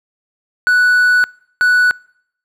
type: tone bursts at uneven times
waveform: triangle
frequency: 1480 Hz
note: F#6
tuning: in tune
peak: -7 dBFS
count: 2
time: 0.67-1.24 / 1.61-1.91 s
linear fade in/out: 0 ms
effects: noise-tail reverb RT60 0.7 s tail -26 dB re dry